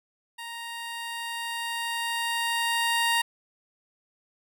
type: tone with level ramp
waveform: 15% pulse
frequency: 932.3 Hz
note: A#5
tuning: in tune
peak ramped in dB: -30 to -15 dBFS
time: 0.38-3.22 s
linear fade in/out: 10 ms
effects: none